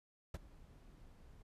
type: noise with ADSR envelope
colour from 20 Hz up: brown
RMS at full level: -37 dBFS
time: 0.34-1.43 s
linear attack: 5 ms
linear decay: 28 ms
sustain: -22 dB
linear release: 13 ms
effects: resampled to 32000 Hz